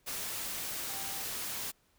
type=tone in noise; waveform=sine; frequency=784 Hz; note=G5; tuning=in tune; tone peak=-48 dBFS; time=0.88-1.23 s; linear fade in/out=20 ms; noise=white; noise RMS=-38 dBFS; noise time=0.06-1.72 s; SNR=-13 dB; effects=pink hiss -70 dBFS RMS until 1.98 s